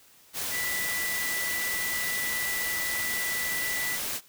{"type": "tone in noise", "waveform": "sine", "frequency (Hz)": 1975.5, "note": "B6", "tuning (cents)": 0, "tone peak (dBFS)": -30, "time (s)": [0.5, 3.99], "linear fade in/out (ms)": 50, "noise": "white", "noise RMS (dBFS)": -32, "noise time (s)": [0.33, 4.21], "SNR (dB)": -1, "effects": ["white hiss -57 dBFS RMS until 4.28 s"]}